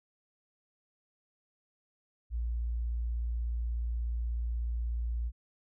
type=tone; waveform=sine; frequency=58.27 Hz; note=A#1; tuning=in tune; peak=-30 dBFS; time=2.3-5.32 s; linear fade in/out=50 ms; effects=none